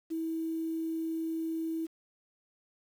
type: tone with quantisation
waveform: sine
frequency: 324.5 Hz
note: E4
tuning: 27 cents flat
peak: -31 dBFS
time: 0.1-1.87 s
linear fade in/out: 20 ms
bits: 9
effects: none